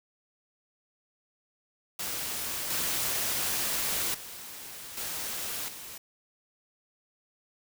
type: noise with level steps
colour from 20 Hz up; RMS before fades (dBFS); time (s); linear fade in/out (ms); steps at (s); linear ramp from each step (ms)
white; -34 / -30 / -43 / -35 / -43; 1.99-5.98; 5; 2.7 / 4.14 / 4.97 / 5.68; 5
effects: none

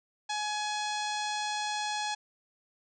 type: harmonic tone with a mistuned harmonic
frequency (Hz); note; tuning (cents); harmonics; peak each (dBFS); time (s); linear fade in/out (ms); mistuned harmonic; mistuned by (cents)
842; G#5; +24; 1 / 2 / 3 / 4 / 5 / 6 / 7 / 8 / 9 / 10; -33 / -39 / -42 / -40 / -41 / -44 / -45 / -45 / -53 / -50; 0.29-2.15; 10; 7; -30
effects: none

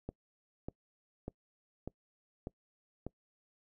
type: click train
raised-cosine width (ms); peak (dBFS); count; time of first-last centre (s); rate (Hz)
2; -26; 6; 0.09-3.066; 1.68
effects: noise-tail reverb RT60 0.1 s tail -24 dB re dry

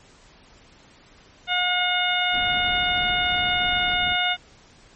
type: harmonic tone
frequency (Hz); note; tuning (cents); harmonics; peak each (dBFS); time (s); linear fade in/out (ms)
720; F#5; -47; 1 / 2 / 3 / 4 / 5; -26 / -26 / -26 / -26 / -26; 1.47-4.37; 50
type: low-pass noise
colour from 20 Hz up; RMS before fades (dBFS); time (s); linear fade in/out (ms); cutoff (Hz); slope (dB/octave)
pink; -37; 2.31-4.17; 50; 370; 12
type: click train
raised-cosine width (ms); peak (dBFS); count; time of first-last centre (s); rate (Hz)
0.3; -22; 107; 2.35-3.932; 67
effects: pink hiss -52 dBFS RMS until 4.95 s + MP3 32 kbps

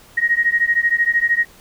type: beating tone pair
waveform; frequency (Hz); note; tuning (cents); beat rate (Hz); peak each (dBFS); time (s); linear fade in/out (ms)
sine; 1874 / 1887; A#6 / A#6; +9 / +21; 13; -17; 0.17-1.45; 10
effects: pink hiss -47 dBFS RMS until 1.6 s

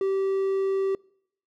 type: tone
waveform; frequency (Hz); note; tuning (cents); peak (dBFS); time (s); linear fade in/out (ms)
triangle; 387.5; G4; -20; -20; 0.01-0.95; 2
effects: noise-tail reverb RT60 0.7 s tail -25 dB re dry

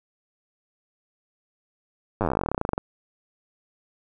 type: slowing click train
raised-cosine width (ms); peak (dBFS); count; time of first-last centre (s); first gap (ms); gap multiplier
1; -10; 26; 2.21-2.779; 9; 1.07
effects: none

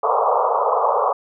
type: band-pass noise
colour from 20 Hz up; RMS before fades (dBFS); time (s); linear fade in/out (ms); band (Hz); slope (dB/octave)
white; -18; 0.03-1.13; 5; 440 to 1200; 96
effects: none

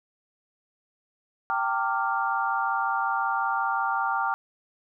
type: chord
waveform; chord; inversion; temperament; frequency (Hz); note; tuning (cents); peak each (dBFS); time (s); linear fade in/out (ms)
sine; G minor seventh; none; equal with one note detuned; 784 / 909.5 / 1174.7 / 1396.9; G5 / Bb5 / D6 / F6; 0 / -43 / 0 / 0; -29; 1.5-4.34; 0
effects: none

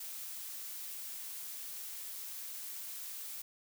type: noise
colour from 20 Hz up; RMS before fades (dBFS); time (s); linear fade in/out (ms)
blue; -44; 0-3.42; 5
effects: none

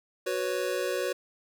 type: chord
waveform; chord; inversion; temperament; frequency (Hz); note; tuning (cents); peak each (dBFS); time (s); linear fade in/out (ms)
square; F# suspended fourth; none; just; 370 / 493.3 / 555; F#4 / B4 / C#5; 0 / -2 / +2; -33; 0.26-1.13; 10
effects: none

